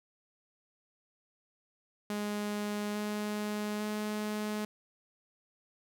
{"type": "tone with pitch steps", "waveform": "sawtooth", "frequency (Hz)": [207.7, 209.6, 211.6], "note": ["G#3", "G#3", "G#3"], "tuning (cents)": [0, 16, 33], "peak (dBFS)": -29, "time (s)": [2.1, 4.65], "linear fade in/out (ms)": 2, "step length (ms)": 850, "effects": []}